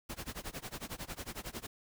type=noise with tremolo; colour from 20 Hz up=pink; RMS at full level=-40 dBFS; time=0.09-1.67 s; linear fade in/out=10 ms; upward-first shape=sine; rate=11 Hz; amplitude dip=95%; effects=none